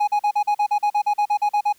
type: tone bursts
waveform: triangle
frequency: 830.6 Hz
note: G#5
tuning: in tune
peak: -14 dBFS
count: 15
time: 0-1.728 s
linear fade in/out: 10 ms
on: 76 ms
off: 42 ms
effects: white hiss -57 dBFS RMS until 1.78 s